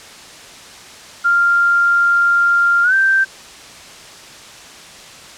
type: tone with pitch glide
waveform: sine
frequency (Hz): 1394 to 1564.7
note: F6 to G6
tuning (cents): -4 to -4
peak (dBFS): -10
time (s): 1.24-3.25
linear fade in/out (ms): 20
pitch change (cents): +200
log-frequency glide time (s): 2.83-2.94
effects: white hiss -37 dBFS RMS until 5.37 s + low-pass 7000 Hz 12 dB/octave